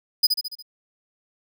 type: tone with echo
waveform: 45% pulse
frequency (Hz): 4978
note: D#8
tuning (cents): 0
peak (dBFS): -12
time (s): 0.23-0.27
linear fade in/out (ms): 10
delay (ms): 71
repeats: 5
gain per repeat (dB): -5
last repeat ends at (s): 0.625
effects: none